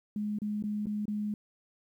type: tone with dropouts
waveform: sine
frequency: 209.4 Hz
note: G#3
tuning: 15 cents sharp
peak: -30 dBFS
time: 0.16-1.34 s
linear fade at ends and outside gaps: 2 ms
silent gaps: 0.387-0.418 / 0.625-0.638 / 0.858-0.868 / 1.055-1.08 s
effects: 11-bit